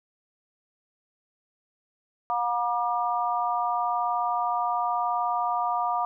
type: harmonic tone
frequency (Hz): 239.1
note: A#3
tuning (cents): +44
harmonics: 3 / 4 / 5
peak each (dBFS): -27 / -28 / -29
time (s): 2.3-6.05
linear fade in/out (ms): 0
effects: none